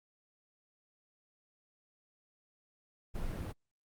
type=noise; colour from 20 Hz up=brown; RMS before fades=-37 dBFS; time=3.14-3.53 s; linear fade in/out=20 ms; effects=Opus 32 kbps